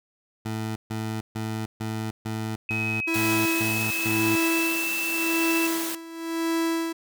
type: tone bursts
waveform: 20% pulse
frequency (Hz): 110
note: A2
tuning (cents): 0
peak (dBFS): -23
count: 9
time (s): 0.45-4.36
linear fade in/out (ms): 10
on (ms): 310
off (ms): 140
type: tone with pitch glide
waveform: sine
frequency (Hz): 2543 to 2651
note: D#7 to E7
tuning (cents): +37 to +9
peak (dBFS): -26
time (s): 2.69-5.67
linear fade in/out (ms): 2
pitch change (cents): +72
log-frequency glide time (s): 3.27-4.82
type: tone with tremolo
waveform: 45% pulse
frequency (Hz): 329.6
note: E4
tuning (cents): 0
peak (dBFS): -22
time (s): 3.07-6.93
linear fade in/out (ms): 10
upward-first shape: sine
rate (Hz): 0.92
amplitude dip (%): 85
type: high-pass noise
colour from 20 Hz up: white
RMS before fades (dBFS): -32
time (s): 3.14-5.95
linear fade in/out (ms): 2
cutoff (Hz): 170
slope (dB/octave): 48
effects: none